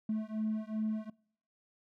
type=beating tone pair; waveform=triangle; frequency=215.9 / 218.5 Hz; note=A3 / A3; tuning=-33 / -12 cents; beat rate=2.6 Hz; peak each=-32 / -33 dBFS; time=0.09-1.1 s; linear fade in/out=5 ms; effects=noise-tail reverb RT60 0.6 s tail -24 dB re dry + tanh soft clip ceiling -26 dBFS